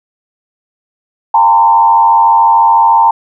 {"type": "tone with frequency modulation", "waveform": "sine", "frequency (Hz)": 910, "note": "A#5", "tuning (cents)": -42, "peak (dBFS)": -4, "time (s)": [1.34, 3.11], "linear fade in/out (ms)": 5, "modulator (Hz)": 93.8, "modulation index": 0.84, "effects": []}